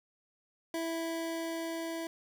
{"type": "tone with level ramp", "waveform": "25% pulse", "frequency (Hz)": 329.6, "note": "E4", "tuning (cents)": 0, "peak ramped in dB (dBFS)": [-29, -32], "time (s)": [0.74, 2.07], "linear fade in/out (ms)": 2, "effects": []}